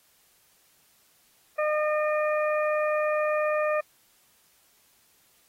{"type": "harmonic tone", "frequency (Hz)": 608, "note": "D#5", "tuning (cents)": -40, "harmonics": [1, 2, 3, 4], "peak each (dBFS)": [-24, -30, -34, -36], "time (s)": [1.58, 3.81], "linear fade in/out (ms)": 10, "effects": ["white hiss -63 dBFS RMS until 5.48 s", "AAC 48 kbps"]}